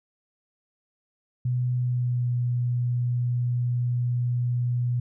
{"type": "tone with pitch glide", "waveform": "sine", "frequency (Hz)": [124.4, 122.19], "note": ["B2", "B2"], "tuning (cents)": [13, -18], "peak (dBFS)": -22, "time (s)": [1.45, 5], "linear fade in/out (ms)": 5, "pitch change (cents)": -31, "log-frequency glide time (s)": [1.75, 2.3], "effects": []}